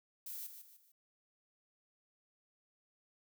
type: noise with echo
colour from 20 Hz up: violet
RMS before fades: -45 dBFS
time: 0.26-0.47 s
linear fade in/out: 5 ms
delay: 150 ms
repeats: 3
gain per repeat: -8 dB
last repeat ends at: 0.92 s
effects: none